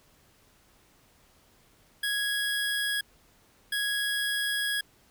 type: tone bursts at uneven times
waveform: 25% pulse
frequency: 1661.2 Hz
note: G#6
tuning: in tune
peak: -23 dBFS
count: 2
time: 2.03-3.01 / 3.72-4.81 s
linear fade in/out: 5 ms
effects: pink hiss -62 dBFS RMS until 5.1 s